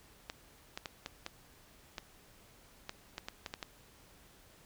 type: clicks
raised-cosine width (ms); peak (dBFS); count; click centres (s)
0.2; -22; 12; 0.299 / 0.775 / 0.858 / 1.061 / 1.264 / 1.982 / 2.894 / 3.181 / 3.285 / 3.462 / 3.539 / 3.628
effects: pink hiss -61 dBFS RMS until 4.65 s